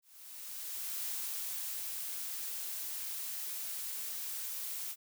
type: noise with ADSR envelope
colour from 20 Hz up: blue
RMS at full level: -38 dBFS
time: 0.02-4.96 s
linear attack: 1000 ms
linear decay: 870 ms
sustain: -2 dB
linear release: 53 ms
effects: none